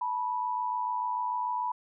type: tone pair together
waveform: sine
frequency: 873.1 / 980 Hz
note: A5 / B5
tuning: -14 / -14 cents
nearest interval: major second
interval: 200 cents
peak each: -35 / -29 dBFS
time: 0.01-1.72 s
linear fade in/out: 5 ms
effects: none